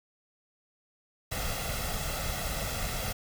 pink noise with comb filter, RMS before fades -33 dBFS, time 1.31-3.13 s, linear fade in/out 10 ms, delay 1.5 ms, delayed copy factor +0.65, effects none

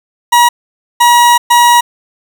40% pulse tone bursts at uneven times, 958 Hz, A#5, 47 cents sharp, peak -3 dBFS, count 3, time 0.32-0.49 / 1-1.38 / 1.5-1.81 s, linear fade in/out 10 ms, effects 7-bit

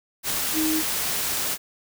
sine tone in noise, 314.4 Hz, D#4, 18 cents sharp, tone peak -22 dBFS, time 0.53-0.83 s, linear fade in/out 50 ms, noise white, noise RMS -26 dBFS, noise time 0.23-1.58 s, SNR +1 dB, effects none

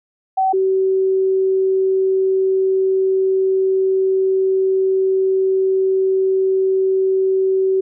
sine tone pair in turn, 762 / 381 Hz, G5 / G4, -49 / -49 cents, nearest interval octave, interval 1200 cents, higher first, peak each -13 dBFS, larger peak neither, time 0.37-0.53 / 0.53-7.81 s, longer second, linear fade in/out 10 ms, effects none

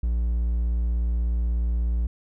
triangle tone, 58.27 Hz, A#1, in tune, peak -19 dBFS, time 0.03-2.07 s, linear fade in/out 5 ms, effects none

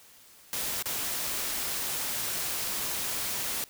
white noise with dropouts, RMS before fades -32 dBFS, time 0.53-3.64 s, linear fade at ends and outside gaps 0 ms, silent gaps 0.824-0.857 s, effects white hiss -55 dBFS RMS until 3.69 s

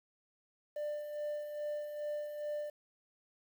triangle tone with tremolo, 594 Hz, D5, 20 cents sharp, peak -32 dBFS, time 0.76-2.7 s, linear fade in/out 5 ms, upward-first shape sine, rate 2.4 Hz, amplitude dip 55%, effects tanh soft clip ceiling -29 dBFS + 10-bit

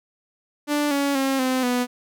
sawtooth tone with pitch steps, 293.7 / 281.2 / 269.3 / 257.9 / 247 Hz, D4 / C#4 / C#4 / C4 / B3, 0 / +25 / -50 / -25 / 0 cents, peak -16 dBFS, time 0.67-1.87 s, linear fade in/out 50 ms, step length 240 ms, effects none

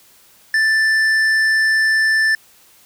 sine tone with tanh clipping, 1765 Hz, A6, 5 cents sharp, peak -14 dBFS, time 0.54-2.35 s, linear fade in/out 2 ms, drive 9 dB, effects white hiss -50 dBFS RMS until 2.85 s

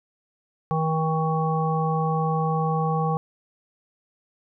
harmonic tone, 159.2 Hz, D#3, 40 cents sharp, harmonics 1 / 3 / 5 / 7, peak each -23 / -29 / -27 / -29 dBFS, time 0.71-3.17 s, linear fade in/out 0 ms, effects none

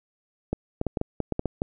clicks, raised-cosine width 2 ms, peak -12 dBFS, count 10, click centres 0.53 / 0.814 / 0.867 / 0.972 / 1.014 / 1.203 / 1.323 / 1.394 / 1.457 / 1.619 s, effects none

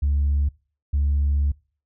sine tone pair in turn, 71.4 / 71.4 Hz, D2 / D2, -48 / -48 cents, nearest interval unison, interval 0 cents, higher neither, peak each -16 / -16 dBFS, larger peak neither, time 0.02-0.49 / 0.93-1.52 s, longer second, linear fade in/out 10 ms, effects noise-tail reverb RT60 0.4 s tail -25 dB re dry + tanh soft clip ceiling -15 dBFS

